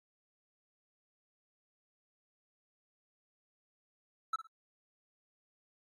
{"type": "tone with echo", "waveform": "triangle", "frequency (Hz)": 1318.5, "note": "E6", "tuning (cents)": 0, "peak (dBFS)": -28, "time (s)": [4.33, 4.36], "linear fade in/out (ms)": 5, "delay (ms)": 56, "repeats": 2, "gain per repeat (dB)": -12, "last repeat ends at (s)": 4.472, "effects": ["AAC 32 kbps"]}